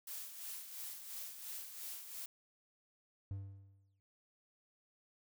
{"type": "noise with tremolo", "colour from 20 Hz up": "blue", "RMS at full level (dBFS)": -45, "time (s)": [0.07, 2.26], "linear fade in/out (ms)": 5, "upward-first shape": "sine", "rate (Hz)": 2.9, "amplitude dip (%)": 55}
{"type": "tone with exponential decay", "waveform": "triangle", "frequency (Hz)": 98, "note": "G2", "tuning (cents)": 0, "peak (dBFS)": -36, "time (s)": [3.31, 4], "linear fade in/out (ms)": 0, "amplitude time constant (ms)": 150}
{"effects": []}